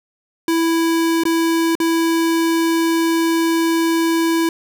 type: tone with dropouts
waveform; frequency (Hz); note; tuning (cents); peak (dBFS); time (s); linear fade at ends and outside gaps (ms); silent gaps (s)
square; 330; E4; +2; -15; 0.48-4.49; 2; 1.236-1.253 / 1.753-1.801
effects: none